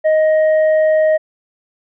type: tone with hard clipping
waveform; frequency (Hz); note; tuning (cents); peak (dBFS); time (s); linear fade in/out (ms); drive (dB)
sine; 625; D#5; +8; -11; 0.04-1.18; 20; 4
effects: resampled to 8000 Hz